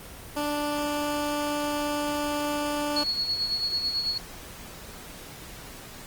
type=tone; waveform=15% pulse; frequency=293.7 Hz; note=D4; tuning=in tune; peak=-20 dBFS; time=0.36-3.04 s; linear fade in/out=10 ms
type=tone with tremolo; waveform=sine; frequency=4352 Hz; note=C#8; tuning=33 cents flat; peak=-23 dBFS; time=2.96-4.18 s; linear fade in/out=5 ms; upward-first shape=sine; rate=9.1 Hz; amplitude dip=55%
effects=pink hiss -43 dBFS RMS until 6.06 s + Opus 24 kbps